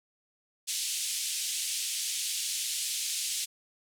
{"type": "band-pass noise", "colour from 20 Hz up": "white", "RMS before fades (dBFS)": -33, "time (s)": [0.67, 3.46], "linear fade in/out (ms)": 20, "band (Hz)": [2700, 10000], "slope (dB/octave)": 24, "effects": []}